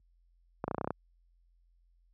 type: clicks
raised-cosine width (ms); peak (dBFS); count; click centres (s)
1; -18; 9; 0.641 / 0.68 / 0.712 / 0.746 / 0.782 / 0.812 / 0.845 / 0.875 / 0.906
effects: added 43 Hz sine -53 dBFS peak until 2.13 s + high-pass 80 Hz 12 dB/octave